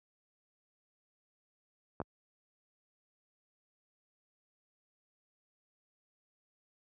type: clicks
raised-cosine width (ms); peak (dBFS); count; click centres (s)
1; -21 / -24; 2; 2.002 / 2.016
effects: high-pass 60 Hz 12 dB/octave